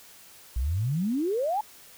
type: exponential sweep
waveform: sine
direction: up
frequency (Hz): 55.6 to 881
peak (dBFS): -24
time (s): 0.56-1.61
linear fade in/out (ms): 5
effects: white hiss -51 dBFS RMS until 1.97 s